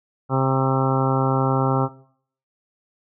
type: harmonic tone with a mistuned harmonic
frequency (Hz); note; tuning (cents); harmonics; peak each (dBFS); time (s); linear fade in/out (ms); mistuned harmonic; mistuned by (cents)
132.9; C3; +27; 1 / 2 / 3 / 4 / 5 / 6 / 7 / 8 / 9 / 10; -20 / -25 / -27 / -27 / -32 / -27 / -29 / -31 / -31 / -29; 0.29-1.89; 50; 8; +16
effects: noise-tail reverb RT60 0.6 s tail -19 dB re dry